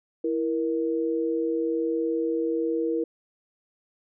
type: tone pair together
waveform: sine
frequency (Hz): 329.7 / 470.9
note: E4 / A#4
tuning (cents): 0 / +18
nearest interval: tritone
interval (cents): 618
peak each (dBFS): -26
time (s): 0.24-3.04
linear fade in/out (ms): 5
effects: none